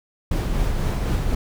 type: noise with tremolo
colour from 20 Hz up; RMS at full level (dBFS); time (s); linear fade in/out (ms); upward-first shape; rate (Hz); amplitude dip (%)
brown; -20; 0.31-1.35; 5; triangle; 4; 35
effects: none